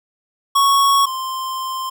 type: tone pair in turn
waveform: square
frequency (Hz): 1108.7 / 1046.5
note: C#6 / C6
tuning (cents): 0 / 0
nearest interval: minor second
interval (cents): 100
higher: first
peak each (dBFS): -12 / -23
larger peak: first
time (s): 0.55-1.06 / 1.06-1.9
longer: second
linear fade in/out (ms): 10
effects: none